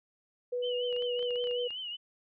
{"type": "tone with pitch glide", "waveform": "sine", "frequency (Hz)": [491.6, 488.2], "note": ["B4", "B4"], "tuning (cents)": [-8, -20], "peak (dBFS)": -30, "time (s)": [0.52, 1.68], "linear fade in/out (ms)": 10, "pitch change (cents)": -12, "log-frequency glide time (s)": [0.73, 1.05]}
{"type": "tone with vibrato", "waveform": "sine", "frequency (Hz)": 2960, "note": "F#7", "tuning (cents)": 0, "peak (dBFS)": -36, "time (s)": [0.62, 1.97], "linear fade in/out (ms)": 20, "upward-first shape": "triangle", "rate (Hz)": 5.3, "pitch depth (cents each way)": 98}
{"type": "clicks", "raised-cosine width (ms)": 0.3, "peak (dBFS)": -34, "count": 11, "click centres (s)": [0.927, 0.964, 1.023, 1.193, 1.227, 1.307, 1.358, 1.441, 1.472, 1.511, 1.706]}
{"effects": []}